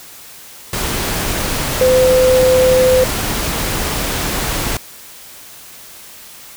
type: tone in noise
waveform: sine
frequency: 512 Hz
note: C5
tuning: 38 cents flat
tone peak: -8 dBFS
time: 1.81-3.04 s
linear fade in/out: 2 ms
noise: pink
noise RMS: -19 dBFS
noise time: 0.73-4.77 s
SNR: +8 dB
effects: white hiss -37 dBFS RMS until 6.56 s